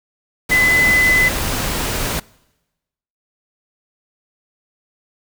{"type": "tone in noise", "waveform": "sine", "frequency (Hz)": 2016, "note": "B6", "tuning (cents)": 35, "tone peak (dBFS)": -11, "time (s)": [0.51, 1.29], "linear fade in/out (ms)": 10, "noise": "pink", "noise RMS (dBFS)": -21, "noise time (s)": [0.49, 2.2], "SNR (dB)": 7, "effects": ["noise-tail reverb RT60 1.0 s tail -24 dB re dry"]}